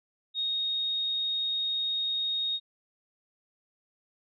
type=tone; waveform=sine; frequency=3729 Hz; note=A#7; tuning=in tune; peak=-27 dBFS; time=0.34-2.6 s; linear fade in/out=50 ms; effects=none